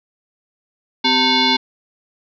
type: tone with frequency modulation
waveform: sine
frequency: 2197 Hz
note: C#7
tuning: 16 cents flat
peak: -12 dBFS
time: 1.04-1.57 s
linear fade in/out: 10 ms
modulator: 647 Hz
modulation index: 3.4
effects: none